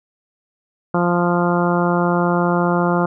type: harmonic tone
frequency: 174.61 Hz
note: F3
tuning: in tune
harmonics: 1 / 2 / 3 / 4 / 5 / 6 / 7 / 8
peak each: -18 / -21 / -23 / -24 / -25 / -26 / -26 / -27 dBFS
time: 0.94-3.06 s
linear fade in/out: 5 ms
effects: none